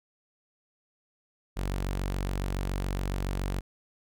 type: tone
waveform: sawtooth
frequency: 47.13 Hz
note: F#1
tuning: 33 cents sharp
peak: -25 dBFS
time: 1.56-3.61 s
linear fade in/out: 20 ms
effects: none